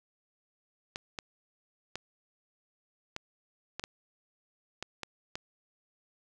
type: clicks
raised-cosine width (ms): 0.2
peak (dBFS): -19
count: 9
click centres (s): 0.959 / 1.188 / 1.956 / 3.164 / 3.796 / 3.839 / 4.826 / 5.033 / 5.355
effects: none